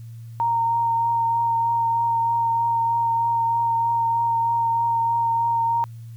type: tone with vibrato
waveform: sine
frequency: 925 Hz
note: A#5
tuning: 14 cents flat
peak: -18 dBFS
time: 0.4-5.84 s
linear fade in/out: 0 ms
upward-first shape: triangle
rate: 3.2 Hz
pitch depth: 15 cents each way
effects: added 115 Hz sine -35 dBFS peak until 6.16 s + white hiss -60 dBFS RMS until 6.16 s